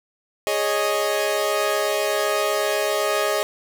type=chord; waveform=sawtooth; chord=Ab suspended fourth; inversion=none; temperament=equal; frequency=415.3 / 554.4 / 622.3 Hz; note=Ab4 / Db5 / Eb5; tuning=0 / 0 / 0 cents; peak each=-21 / -22 / -19 dBFS; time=0.47-3.43 s; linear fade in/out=0 ms; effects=none